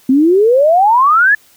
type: exponential sweep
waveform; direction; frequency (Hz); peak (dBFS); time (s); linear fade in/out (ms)
sine; up; 252.9 to 1760; -6; 0.09-1.35; 5
effects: white hiss -48 dBFS RMS until 1.56 s